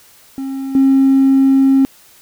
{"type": "tone with level steps", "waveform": "triangle", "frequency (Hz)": 269.3, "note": "C#4", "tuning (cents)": -50, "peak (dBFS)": [-18, -4], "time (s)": [0.38, 1.85], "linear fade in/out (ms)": 0, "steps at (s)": 0.75, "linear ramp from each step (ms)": 2, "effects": ["tanh soft clip ceiling -4 dBFS", "white hiss -46 dBFS RMS until 2.21 s"]}